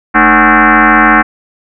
sine tone with frequency modulation, 220 Hz, A3, in tune, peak -3 dBFS, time 0.14-1.23 s, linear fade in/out 20 ms, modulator 263 Hz, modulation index 6.7, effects none

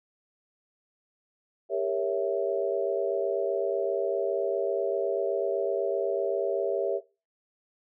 sine chord, G diminished seventh, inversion none, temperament equal with one note detuned, 398.4 / 466.2 / 554.4 / 659.3 Hz, G4 / Bb4 / Db5 / Fb5, +28 / 0 / 0 / 0 cents, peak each -30 / -32 / -30 / -30 dBFS, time 1.69-7.01 s, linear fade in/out 50 ms, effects noise-tail reverb RT60 0.3 s tail -20 dB re dry

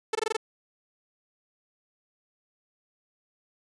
sawtooth tone bursts, 440 Hz, A4, in tune, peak -20 dBFS, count 6, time 0.13-0.367 s, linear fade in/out 5 ms, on 22 ms, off 21 ms, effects resampled to 22050 Hz

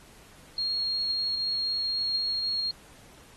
sine tone, 4274 Hz, C8, 36 cents sharp, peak -26 dBFS, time 0.58-2.71 s, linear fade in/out 2 ms, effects pink hiss -54 dBFS RMS until 3.36 s + AAC 32 kbps

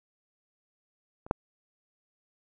clicks, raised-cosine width 1 ms, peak -30 / -9 dBFS, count 2, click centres 1.265 / 1.311 s, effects none

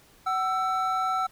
triangle tone pair together, 753 / 1329 Hz, F#5 / E6, +30 / +14 cents, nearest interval minor seventh, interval 984 cents, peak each -26 / -24 dBFS, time 0.26-1.27 s, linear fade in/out 10 ms, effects pink hiss -57 dBFS RMS until 1.31 s

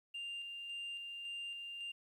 sine tone with tremolo, 2794 Hz, F7, in tune, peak -39 dBFS, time 0.14-1.92 s, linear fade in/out 10 ms, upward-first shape square, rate 1.8 Hz, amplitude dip 35%, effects tanh soft clip ceiling -39 dBFS + 12-bit

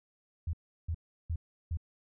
sine tone bursts, 82.41 Hz, E2, in tune, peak -30 dBFS, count 4, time 0.47-1.772 s, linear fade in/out 5 ms, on 63 ms, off 350 ms, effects none

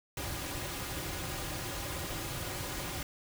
pink noise with comb filter, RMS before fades -38 dBFS, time 0.17-3.03 s, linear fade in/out 2 ms, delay 4.5 ms, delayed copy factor -0.6, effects none

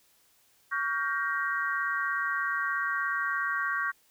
sine chord, G half-diminished seventh, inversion second, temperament just, 1128.9 / 1411.2 / 1568 / 1881.6 Hz, Db6 / F6 / G6 / Bb6, +31 / +18 / 0 / +16 cents, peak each -32 / -35 / -31 / -34 dBFS, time 0.71-3.92 s, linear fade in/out 20 ms, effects white hiss -65 dBFS RMS until 4.1 s

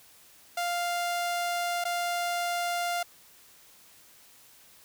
sawtooth tone with dropouts, 698.5 Hz, F5, in tune, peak -24 dBFS, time 0.57-3.03 s, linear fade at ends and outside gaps 5 ms, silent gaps 1.841-1.851 s, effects white hiss -56 dBFS RMS until 4.84 s

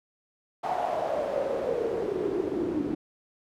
pink noise with band-pass filter sweep, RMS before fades -29 dBFS, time 0.63-2.95 s, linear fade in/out 10 ms, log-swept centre 770 to 290 Hz, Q 6.7, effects none

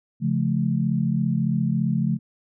sine chord, Db augmented, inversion none, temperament just, 138.59 / 173.24 / 216.5 Hz, Db3 / F3 / A3, 0 / -14 / -28 cents, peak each -24 dBFS, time 0.2-2.19 s, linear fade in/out 50 ms, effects none

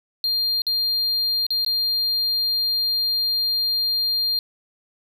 triangle tone with dropouts, 4200 Hz, C8, 6 cents sharp, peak -18 dBFS, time 0.24-4.39 s, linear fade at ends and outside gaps 1 ms, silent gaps 0.619-0.667 / 1.466-1.505 / 1.648-1.663 s, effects none

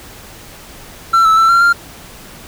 triangle tone with pitch steps, 1347 / 1310 / 1334 / 1373 / 1393 Hz, E6 / E6 / E6 / F6 / F6, +37 / -11 / +20 / -30 / -5 cents, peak -5 dBFS, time 1.13-1.73 s, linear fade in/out 10 ms, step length 120 ms, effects pink hiss -36 dBFS RMS until 2.47 s

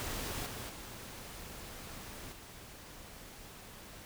pink noise with level steps, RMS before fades -39 / -43 / -47 / -51 dBFS, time 0-4.05 s, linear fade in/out 0 ms, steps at 0.46 / 0.69 / 2.32 s, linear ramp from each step 5 ms, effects none

